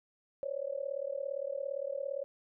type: tone with amplitude modulation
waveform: sine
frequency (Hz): 554.4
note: C#5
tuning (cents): 0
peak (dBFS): -30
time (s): 0.43-2.24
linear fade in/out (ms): 0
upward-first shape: sine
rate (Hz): 37.5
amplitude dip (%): 95
effects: none